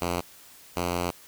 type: tone pair in turn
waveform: 5% pulse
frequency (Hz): 87.31 / 87.69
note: F2 / F2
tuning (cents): 0 / +8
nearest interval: unison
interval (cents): 8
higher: second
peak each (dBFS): -15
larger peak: neither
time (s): 0.01-0.21 / 0.76-1.11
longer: second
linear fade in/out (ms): 10
effects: white hiss -51 dBFS RMS until 1.27 s